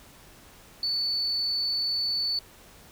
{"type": "tone", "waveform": "sine", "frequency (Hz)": 4479, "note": "C#8", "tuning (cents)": 17, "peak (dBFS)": -24, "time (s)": [0.83, 2.39], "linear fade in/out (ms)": 2, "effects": ["tanh soft clip ceiling -20 dBFS", "pink hiss -52 dBFS RMS until 2.91 s"]}